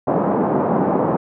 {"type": "band-pass noise", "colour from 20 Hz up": "pink", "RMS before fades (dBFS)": -18, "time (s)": [0.07, 1.17], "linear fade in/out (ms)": 10, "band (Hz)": [170, 960], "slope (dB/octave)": 24, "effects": []}